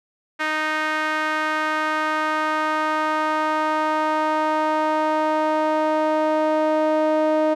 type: tone with band-pass filter sweep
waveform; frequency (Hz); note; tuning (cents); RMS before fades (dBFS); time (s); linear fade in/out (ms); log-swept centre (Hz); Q
sawtooth; 309.8; D#4; -7; -21; 0.39-7.55; 20; 1700 to 620; 1.9
effects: none